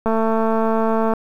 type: click train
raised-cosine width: 1 ms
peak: -7 dBFS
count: 241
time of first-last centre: 0.06-1.136 s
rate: 223 Hz
effects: 8-bit